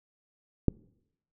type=click; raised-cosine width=3 ms; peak=-9 dBFS; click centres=0.683 s; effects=noise-tail reverb RT60 0.8 s tail -25 dB re dry